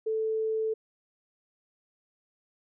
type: tone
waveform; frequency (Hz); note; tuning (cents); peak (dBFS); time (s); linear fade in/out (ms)
sine; 440; A4; 0; -26; 0.06-0.74; 10
effects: none